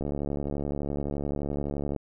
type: click train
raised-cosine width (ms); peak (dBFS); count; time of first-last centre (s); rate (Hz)
2; -18; 141; 0.01-1.963; 71.7
effects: none